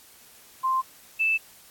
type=tone pair in turn; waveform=sine; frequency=1046.5 / 2637 Hz; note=C6 / E7; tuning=0 / 0 cents; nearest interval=octave + major third; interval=1600 cents; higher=second; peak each=-21 / -20 dBFS; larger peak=second; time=0.63-0.82 / 1.19-1.38 s; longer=neither; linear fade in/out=20 ms; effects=white hiss -52 dBFS RMS until 1.7 s + AAC 64 kbps

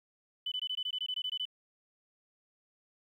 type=tone bursts; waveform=sine; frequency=3000 Hz; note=F#7; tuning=23 cents sharp; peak=-32 dBFS; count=13; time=0.46-1.454 s; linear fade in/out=5 ms; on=58 ms; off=20 ms; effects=11-bit

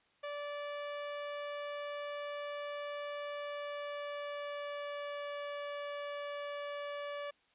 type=tone with pitch glide; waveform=sawtooth; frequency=581 to 577 Hz; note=D5 to D5; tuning=-19 to -31 cents; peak=-35 dBFS; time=0.23-7.31 s; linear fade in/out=10 ms; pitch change=-12 cents; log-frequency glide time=3.33-5.37 s; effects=white hiss -71 dBFS RMS until 7.54 s + resampled to 8000 Hz

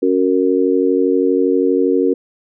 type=chord; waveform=sine; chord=F# major; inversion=second; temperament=just; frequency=277.5 / 370 / 462.5 Hz; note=C#4 / F#4 / A#4; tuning=+2 / 0 / -14 cents; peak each=-16 dBFS; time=0.02-2.14 s; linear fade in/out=10 ms; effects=none

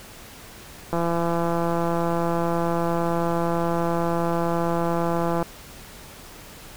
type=click train; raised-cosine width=1 ms; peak=-11 dBFS; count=761; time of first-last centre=0.93-5.427 s; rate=169 Hz; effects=pink hiss -43 dBFS RMS until 6.76 s

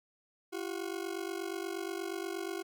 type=ring-modulated tone; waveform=40% pulse; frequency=362.9 Hz; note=F#4; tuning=34 cents flat; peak=-32 dBFS; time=0.52-2.63 s; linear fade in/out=20 ms; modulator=24.2 Hz; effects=none

